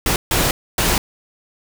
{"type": "noise bursts at uneven times", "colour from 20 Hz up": "pink", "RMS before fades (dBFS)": -17, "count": 3, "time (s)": [[0.06, 0.16], [0.31, 0.51], [0.78, 0.98]], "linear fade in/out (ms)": 2, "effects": []}